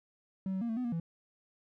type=tone with pitch steps; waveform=triangle; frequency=190.6 / 189.3 / 234.5 / 223.6 / 250.9 / 237 / 166.3 Hz; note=G3 / F#3 / A#3 / A3 / B3 / A#3 / E3; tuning=-48 / +40 / +11 / +28 / +28 / +29 / +16 cents; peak=-29 dBFS; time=0.46-0.999 s; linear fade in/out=2 ms; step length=77 ms; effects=tanh soft clip ceiling -25 dBFS